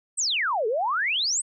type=exponential two-way sweep; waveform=sine; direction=down then up; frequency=8720 to 415.3 to 8720 Hz; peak=-22 dBFS; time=0.17-1.42 s; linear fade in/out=20 ms; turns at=0.67 s; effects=none